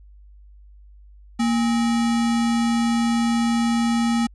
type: tone with sample-and-hold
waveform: sine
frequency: 233.1 Hz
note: A#3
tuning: in tune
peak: -17 dBFS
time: 1.39-4.27 s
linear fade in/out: 10 ms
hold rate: 1050 Hz
effects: added 50 Hz sine -44 dBFS peak until 4.34 s + resampled to 22050 Hz